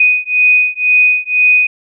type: beating tone pair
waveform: sine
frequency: 2489 / 2491 Hz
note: D#7 / D#7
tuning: 0 / +1 cents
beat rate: 2 Hz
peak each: -11 dBFS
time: 0-1.67 s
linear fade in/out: 5 ms
effects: none